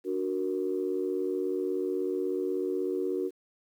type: chord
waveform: sine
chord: D augmented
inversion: none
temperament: equal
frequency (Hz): 293.7 / 370 / 466.2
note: D4 / F#4 / A#4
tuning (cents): 0 / 0 / 0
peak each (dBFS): -34 / -29 / -34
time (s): 0.04-3.31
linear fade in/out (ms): 50
effects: tanh soft clip ceiling -18 dBFS + 10-bit